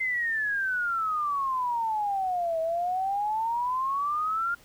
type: exponential two-way sweep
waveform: sine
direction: down then up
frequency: 2089 to 642 to 1415 Hz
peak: -25 dBFS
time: 0-4.55 s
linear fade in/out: 10 ms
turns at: 2.6 s
effects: pink hiss -56 dBFS RMS until 4.64 s